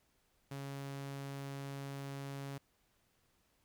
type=tone; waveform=sawtooth; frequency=138.59 Hz; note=C#3; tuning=in tune; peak=-38 dBFS; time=0.51-2.58 s; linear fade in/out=5 ms; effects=pink hiss -75 dBFS RMS until 3.64 s